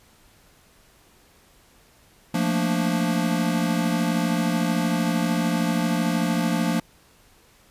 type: chord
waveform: square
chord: Bb major seventh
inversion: second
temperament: equal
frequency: 174.61 / 220 / 233.1 / 293.7 Hz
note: F3 / A3 / Bb3 / D4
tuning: 0 / 0 / 0 / 0 cents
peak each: -25 / -29 / -27 / -29 dBFS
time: 2.34-6.8 s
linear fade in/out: 5 ms
effects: pink hiss -56 dBFS RMS until 7.7 s + resampled to 32000 Hz